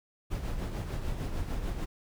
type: noise with tremolo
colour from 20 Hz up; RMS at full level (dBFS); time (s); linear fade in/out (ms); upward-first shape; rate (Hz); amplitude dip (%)
brown; -31; 0.3-1.86; 20; triangle; 6.7; 55
effects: none